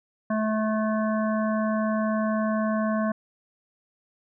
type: harmonic tone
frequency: 217 Hz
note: A3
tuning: 24 cents flat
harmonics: 1 / 3 / 5 / 7 / 8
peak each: -24 / -28 / -32 / -37 / -41 dBFS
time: 0.3-3.12 s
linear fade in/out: 5 ms
effects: none